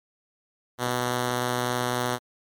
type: tone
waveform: 5% pulse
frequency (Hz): 123.47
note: B2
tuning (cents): 0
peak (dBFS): -13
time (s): 0.78-2.19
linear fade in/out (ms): 50
effects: MP3 96 kbps